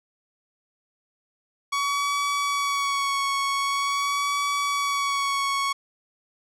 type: tone with vibrato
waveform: sawtooth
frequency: 1124 Hz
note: C#6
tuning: 24 cents sharp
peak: -19 dBFS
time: 1.72-5.73 s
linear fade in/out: 10 ms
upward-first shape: sine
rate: 0.45 Hz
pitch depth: 24 cents each way
effects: low-pass 9000 Hz 12 dB/octave